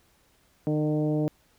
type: tone with frequency modulation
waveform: sine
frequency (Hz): 152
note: D#3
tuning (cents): -40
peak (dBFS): -23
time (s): 0.67-1.28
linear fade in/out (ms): 0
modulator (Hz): 152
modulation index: 2.8
effects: pink hiss -64 dBFS RMS until 1.58 s